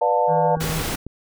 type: chord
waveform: sine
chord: B half-diminished seventh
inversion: none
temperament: just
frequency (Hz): 493.9 / 592.7 / 711.2 / 889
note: B4 / D5 / F5 / A5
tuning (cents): 0 / +16 / +31 / +18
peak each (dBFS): -22 / -22 / -22 / -20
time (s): 0.01-0.56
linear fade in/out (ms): 10
type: harmonic tone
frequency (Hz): 160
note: D#3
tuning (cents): +49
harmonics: 1 / 3 / 5 / 7 / 9 / 10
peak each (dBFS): -25 / -35 / -39 / -42 / -44 / -45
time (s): 0.27-0.84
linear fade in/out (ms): 50
type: click train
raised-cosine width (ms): 3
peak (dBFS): -20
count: 5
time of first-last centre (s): 0.57-1.066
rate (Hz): 8.06
type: noise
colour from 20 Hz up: pink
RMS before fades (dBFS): -26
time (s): 0.6-0.96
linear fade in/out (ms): 10
effects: none